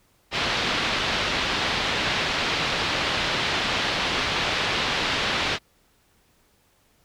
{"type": "low-pass noise", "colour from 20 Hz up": "white", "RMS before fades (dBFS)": -25, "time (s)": [0.31, 5.59], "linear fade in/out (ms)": 50, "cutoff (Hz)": 4000, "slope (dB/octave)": 24, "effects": ["pink hiss -63 dBFS RMS until 7.04 s"]}